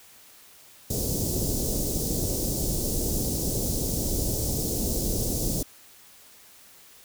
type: band-stop noise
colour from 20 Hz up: pink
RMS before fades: -27 dBFS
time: 0.9-5.63 s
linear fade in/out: 5 ms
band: 540 to 5300 Hz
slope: 24 dB/octave
effects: white hiss -52 dBFS RMS until 7.04 s